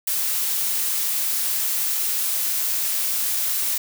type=noise; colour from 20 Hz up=blue; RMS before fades=-23 dBFS; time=0.07-3.78 s; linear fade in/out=5 ms; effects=none

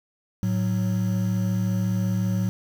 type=tone pair together; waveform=triangle; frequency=109.96 / 184.4 Hz; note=A2 / F#3; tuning=-1 / -6 cents; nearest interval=major sixth; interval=895 cents; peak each=-22 dBFS; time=0.43-2.49 s; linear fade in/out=0 ms; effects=7-bit

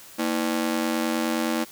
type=ring-modulated tone; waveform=sawtooth; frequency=276.4 Hz; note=C#4; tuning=5 cents flat; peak=-16 dBFS; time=0.18-1.65 s; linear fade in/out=20 ms; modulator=44.8 Hz; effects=white hiss -46 dBFS RMS until 1.71 s

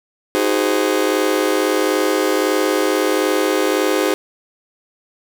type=chord; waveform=40% pulse; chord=Ab dominant seventh; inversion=second; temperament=just; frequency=311.5 / 373.8 / 415.3 / 519.1 Hz; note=Eb4 / Gb4 / Ab4 / C5; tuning=+2 / +18 / 0 / -14 cents; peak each=-20 dBFS; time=0.35-4.14 s; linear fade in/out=0 ms; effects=none

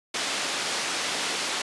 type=band-pass noise; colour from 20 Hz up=white; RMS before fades=-29 dBFS; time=0.14-1.62 s; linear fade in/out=5 ms; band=230 to 5200 Hz; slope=12 dB/octave; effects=resampled to 24000 Hz

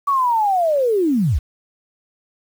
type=linear sweep; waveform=sine; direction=down; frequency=1145 to 50.2 Hz; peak=-14 dBFS; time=0.07-1.39 s; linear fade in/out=10 ms; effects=7-bit

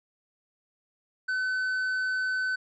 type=tone with tanh clipping; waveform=sine; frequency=1515 Hz; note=F#6; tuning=40 cents sharp; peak=-27 dBFS; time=1.28-2.56 s; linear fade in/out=10 ms; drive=5 dB; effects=none

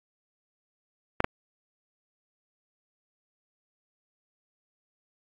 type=clicks; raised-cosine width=0.5 ms; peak=-8 dBFS; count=2; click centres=1.204 / 1.244 s; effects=AAC 48 kbps

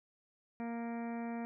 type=harmonic tone with a mistuned harmonic; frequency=233.1 Hz; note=A#3; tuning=in tune; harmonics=1 / 2 / 3 / 4 / 5 / 6 / 7 / 8 / 9 / 10; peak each=-38 / -48 / -46 / -51 / -60 / -57 / -61 / -56 / -63 / -57 dBFS; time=0.6-1.45 s; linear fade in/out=0 ms; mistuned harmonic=5; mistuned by=+17 cents; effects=none

